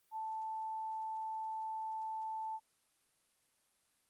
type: tone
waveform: sine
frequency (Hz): 880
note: A5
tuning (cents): 0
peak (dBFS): -38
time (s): 0.11-2.6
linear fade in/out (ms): 50
effects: white hiss -75 dBFS RMS until 4.09 s + Opus 32 kbps